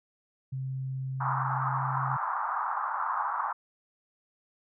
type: tone with pitch glide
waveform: sine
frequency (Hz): 132.1 to 132.94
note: C3 to C3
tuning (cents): +17 to +28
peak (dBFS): -31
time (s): 0.52-2.17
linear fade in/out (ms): 10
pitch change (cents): +11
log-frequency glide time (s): 1.65-1.87
type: band-pass noise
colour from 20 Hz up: white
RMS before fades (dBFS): -31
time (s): 1.2-3.53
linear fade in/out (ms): 10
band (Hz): 820 to 1300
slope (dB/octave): 48
effects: none